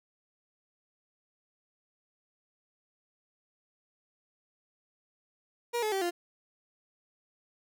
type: tone with pitch steps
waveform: 30% pulse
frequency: 476 / 429 / 386.6 / 348.5 Hz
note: A#4 / A4 / G4 / F4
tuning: +36 / -44 / -24 / -4 cents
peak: -26 dBFS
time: 5.73-6.11 s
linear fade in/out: 20 ms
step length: 95 ms
effects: none